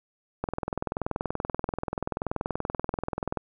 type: click train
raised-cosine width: 1 ms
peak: -14 dBFS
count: 62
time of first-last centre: 0.44-3.373 s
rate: 20.8 Hz
effects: none